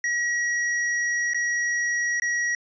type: tone with dropouts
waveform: square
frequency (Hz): 1911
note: A#6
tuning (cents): +43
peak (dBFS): -23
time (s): 0.04-2.55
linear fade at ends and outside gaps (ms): 2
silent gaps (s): 1.335-1.345 / 2.199-2.22
effects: resampled to 16000 Hz